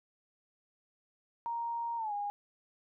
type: tone with pitch glide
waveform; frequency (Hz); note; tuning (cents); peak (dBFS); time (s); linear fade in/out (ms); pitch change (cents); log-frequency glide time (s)
sine; 934 to 817.8; A#5 to G#5; +3 to -27; -33; 1.46-2.3; 0; -230; 1.97-2.13
effects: none